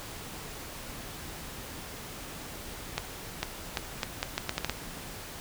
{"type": "accelerating click train", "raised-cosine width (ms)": 0.2, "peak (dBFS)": -11, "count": 10, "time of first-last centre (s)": [2.98, 4.696], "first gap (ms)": 450, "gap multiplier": 0.76, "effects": ["pink hiss -42 dBFS RMS until 5.4 s"]}